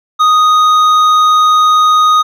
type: tone with hard clipping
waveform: sine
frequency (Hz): 1244.5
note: D#6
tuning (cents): 0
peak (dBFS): -7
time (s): 0.19-2.23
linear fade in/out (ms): 20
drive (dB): 7
effects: none